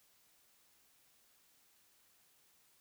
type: silence
effects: white hiss -70 dBFS RMS until 2.8 s